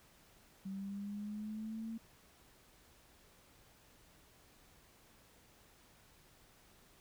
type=linear sweep; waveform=sine; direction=up; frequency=191.7 to 227.3 Hz; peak=-40 dBFS; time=0.65-1.98 s; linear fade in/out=10 ms; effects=pink hiss -65 dBFS RMS until 7 s